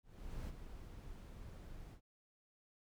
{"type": "noise with ADSR envelope", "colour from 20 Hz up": "brown", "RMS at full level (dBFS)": -43, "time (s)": [0.03, 2.01], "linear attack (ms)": 450, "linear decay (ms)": 32, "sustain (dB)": -8, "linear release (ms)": 94, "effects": []}